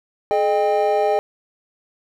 triangle tone cluster, 425.9 / 613 / 796 Hz, G#4 / D#5 / G5, +44 / -26 / +26 cents, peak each -18 dBFS, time 0.31-1.19 s, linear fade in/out 0 ms, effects none

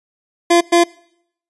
25% pulse tone bursts at uneven times, 343.4 Hz, F4, 29 cents flat, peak -5 dBFS, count 2, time 0.5-0.61 / 0.72-0.84 s, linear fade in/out 10 ms, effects noise-tail reverb RT60 0.7 s tail -23 dB re dry + resampled to 24000 Hz

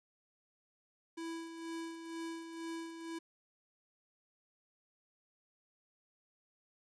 square tone with tremolo, 330 Hz, E4, 2 cents sharp, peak -40 dBFS, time 1.17-3.19 s, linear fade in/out 10 ms, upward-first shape sine, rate 2.1 Hz, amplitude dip 55%, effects resampled to 22050 Hz + 11-bit

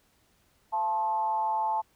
sine tone with frequency modulation, 874 Hz, A5, 12 cents flat, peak -25 dBFS, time 0.72-1.82 s, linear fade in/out 20 ms, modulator 193 Hz, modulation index 0.53, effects pink hiss -67 dBFS RMS until 1.95 s

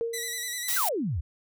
sine tone with exponential decay, 462.3 Hz, A#4, 14 cents flat, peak -24 dBFS, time 0.01-0.57 s, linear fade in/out 0 ms, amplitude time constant 120 ms
10% pulse tone with vibrato, 1961 Hz, B6, 13 cents flat, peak -22 dBFS, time 0.13-0.78 s, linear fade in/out 10 ms, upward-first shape square, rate 10 Hz, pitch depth 34 cents each way
blue noise, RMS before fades -28 dBFS, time 0.68-0.89 s, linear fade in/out 5 ms
sine exponential sweep, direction down, 1677 to 66.4 Hz, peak -26 dBFS, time 0.76-1.21 s, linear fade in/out 10 ms
effects none

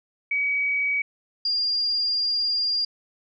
sine tone pair in turn, 2268 / 4806 Hz, C#7 / D8, +39 / +39 cents, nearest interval octave + minor second, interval 1300 cents, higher second, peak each -21 dBFS, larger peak neither, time 0.31-1.02 / 1.45-2.85 s, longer second, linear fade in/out 5 ms, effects none

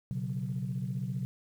sine chord, B suspended second, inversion none, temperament equal, 123.47 / 138.59 / 185 Hz, B2 / C#3 / F#3, 0 / 0 / 0 cents, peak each -35 / -35 / -36 dBFS, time 0.11-1.25 s, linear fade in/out 0 ms, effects tanh soft clip ceiling -24 dBFS + 10-bit

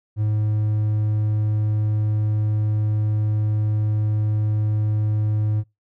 triangle tone, 106.6 Hz, G#2, 46 cents sharp, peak -16 dBFS, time 0.16-5.64 s, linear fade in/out 50 ms, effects noise-tail reverb RT60 0.2 s tail -24 dB re dry

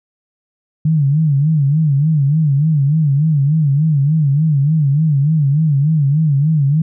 sine tone with vibrato, 148.3 Hz, D3, 17 cents sharp, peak -10 dBFS, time 0.85-6.82 s, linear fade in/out 5 ms, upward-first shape sine, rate 3.4 Hz, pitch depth 140 cents each way, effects none

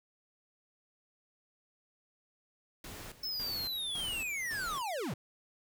pink noise with tremolo, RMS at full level -46 dBFS, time 2.84-4.82 s, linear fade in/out 2 ms, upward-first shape square, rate 1.8 Hz, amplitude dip 75%
square linear sweep, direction down, 5300 to 93 Hz, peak -35 dBFS, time 3.23-5.14 s, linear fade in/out 5 ms
effects none

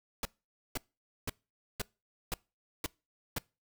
pink noise bursts, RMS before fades -34 dBFS, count 7, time 0.23-3.384 s, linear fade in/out 2 ms, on 22 ms, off 500 ms, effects noise-tail reverb RT60 0.3 s tail -25 dB re dry

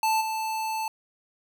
square tone with level steps, 880 Hz, A5, in tune, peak -22 / -28 dBFS, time 0.03-0.88 s, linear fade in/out 2 ms, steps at 0.2 s, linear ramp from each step 20 ms, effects none

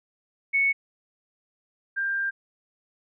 sine tone pair in turn, 2213 / 1590.8 Hz, C#7 / G6, -3 / +25 cents, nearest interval tritone, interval 572 cents, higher first, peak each -19 / -24 dBFS, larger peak first, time 0.53-0.73 / 1.96-2.31 s, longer second, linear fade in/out 20 ms, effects none

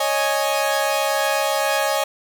sawtooth chord, C# suspended second, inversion none, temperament equal, 554.4 / 622.3 / 830.6 Hz, C#5 / D#5 / G#5, 0 / 0 / 0 cents, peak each -19 dBFS, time 0-2.04 s, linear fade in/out 5 ms, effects none

